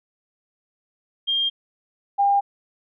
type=tone pair in turn; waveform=sine; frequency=3208 / 802 Hz; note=G7 / G5; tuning=+39 / +39 cents; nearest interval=2 octaves; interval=2400 cents; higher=first; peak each=-19 / -15 dBFS; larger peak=second; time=1.27-1.5 / 2.18-2.41 s; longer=neither; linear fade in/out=20 ms; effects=none